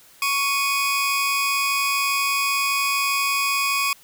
sawtooth tone pair together, 1113 / 2488 Hz, C#6 / D#7, +7 / -1 cents, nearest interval octave + major second, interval 1392 cents, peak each -19 dBFS, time 0.22-3.93 s, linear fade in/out 2 ms, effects white hiss -51 dBFS RMS until 4.03 s

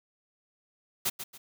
white noise with echo, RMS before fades -28 dBFS, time 1.05-1.1 s, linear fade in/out 10 ms, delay 140 ms, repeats 2, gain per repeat -10 dB, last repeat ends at 1.38 s, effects none

